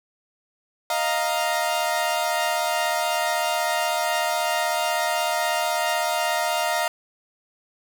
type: chord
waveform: sawtooth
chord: Eb suspended second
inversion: none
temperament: equal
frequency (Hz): 622.3 / 698.5 / 932.3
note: Eb5 / F5 / Bb5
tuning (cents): 0 / 0 / 0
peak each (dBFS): -23 / -21 / -23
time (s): 0.9-6.88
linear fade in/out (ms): 2
effects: none